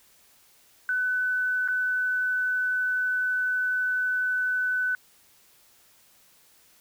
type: tone with dropouts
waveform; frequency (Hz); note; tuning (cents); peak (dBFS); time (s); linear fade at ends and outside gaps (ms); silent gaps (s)
sine; 1502; F#6; +26; -23; 0.89-4.95; 1; 1.677-1.685
effects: white hiss -59 dBFS RMS until 6.8 s